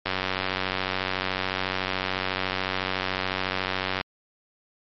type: click train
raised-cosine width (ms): 0.3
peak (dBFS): -9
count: 372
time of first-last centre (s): 0.06-4.011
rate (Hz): 93.9
effects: MP3 32 kbps